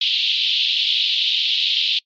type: band-pass noise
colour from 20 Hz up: white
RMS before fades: -19 dBFS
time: 0.01-1.99 s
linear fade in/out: 5 ms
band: 2900 to 3900 Hz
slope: 48 dB/octave
effects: noise-tail reverb RT60 0.1 s tail -26 dB re dry + MP3 48 kbps